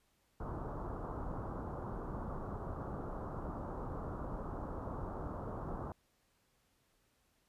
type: low-pass noise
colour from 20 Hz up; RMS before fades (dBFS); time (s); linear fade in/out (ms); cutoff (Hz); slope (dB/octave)
pink; -42; 0.4-5.92; 2; 1300; 48
effects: pink hiss -75 dBFS RMS until 7.48 s + resampled to 32000 Hz